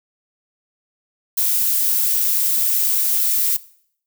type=noise; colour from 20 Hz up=violet; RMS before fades=-18 dBFS; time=1.37-3.57 s; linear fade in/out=10 ms; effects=noise-tail reverb RT60 0.6 s tail -19 dB re dry